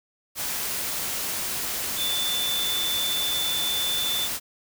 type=tone in noise; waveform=sine; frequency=3520 Hz; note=A7; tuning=in tune; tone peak=-25 dBFS; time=1.96-4.29 s; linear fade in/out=50 ms; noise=white; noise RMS=-29 dBFS; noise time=0.35-4.4 s; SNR=+1 dB; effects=none